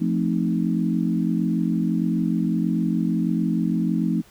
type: chord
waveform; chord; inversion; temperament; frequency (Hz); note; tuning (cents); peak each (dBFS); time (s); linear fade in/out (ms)
sine; F dominant seventh; none; equal with one note detuned; 173.51 / 220 / 261.6 / 311.1; F3 / A3 / C4 / Eb4; -11 / 0 / 0 / 0; -23 / -24 / -27 / -27; 0-4.22; 20
effects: pink hiss -53 dBFS RMS until 4.3 s